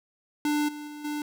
square tone with level steps, 296.8 Hz, D4, 18 cents sharp, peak -24 / -37 / -39 / -30 dBFS, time 0.45-1.22 s, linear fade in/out 2 ms, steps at 0.68 / 0.87 / 1.04 s, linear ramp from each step 10 ms, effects none

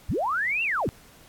sine linear two-way sweep, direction up then down, 42.91 to 2794 to 42.91 Hz, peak -23 dBFS, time 0.09-0.89 s, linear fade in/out 0 ms, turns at 0.63 s, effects pink hiss -53 dBFS RMS until 1.28 s + AAC 64 kbps

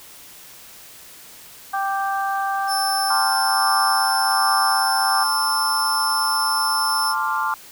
harmonic tone, 392 Hz, G4, in tune, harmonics 2 / 3 / 4, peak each -22 / -26 / -28 dBFS, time 1.73-5.24 s, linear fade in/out 10 ms
sawtooth tone, 5310 Hz, E8, 12 cents sharp, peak -20 dBFS, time 2.67-7.15 s, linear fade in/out 50 ms
sine chord, D minor seventh, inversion second, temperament equal, 880 / 1046.5 / 1174.7 / 1396.9 Hz, A5 / C6 / D6 / F6, 0 / 0 / 0 / 0 cents, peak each -25 dBFS, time 3.1-7.54 s, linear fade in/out 2 ms
effects white hiss -43 dBFS RMS until 7.71 s

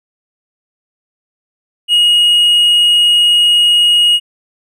triangle tone, 2882 Hz, F#7, 46 cents flat, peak -5 dBFS, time 1.88-4.2 s, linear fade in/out 50 ms, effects none

